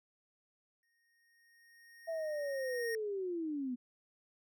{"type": "tone with exponential growth", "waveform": "square", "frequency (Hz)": 1857, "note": "A#6", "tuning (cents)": -7, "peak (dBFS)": -38, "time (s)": [0.83, 2.95], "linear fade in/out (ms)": 1, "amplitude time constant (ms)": 460}
{"type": "linear sweep", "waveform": "sine", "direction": "down", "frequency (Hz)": [667, 240], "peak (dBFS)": -35, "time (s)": [2.07, 3.76], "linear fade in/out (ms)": 20}
{"effects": []}